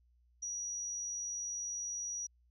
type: tone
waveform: sine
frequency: 5800 Hz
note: F#8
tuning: 35 cents flat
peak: -37 dBFS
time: 0.42-2.27 s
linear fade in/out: 10 ms
effects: added 60 Hz sine -66 dBFS peak until 2.5 s